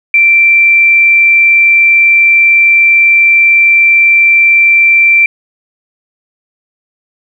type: tone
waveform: sine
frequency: 2349 Hz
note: D7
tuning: in tune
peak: -3 dBFS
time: 0.14-5.26 s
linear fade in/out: 2 ms
effects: 7-bit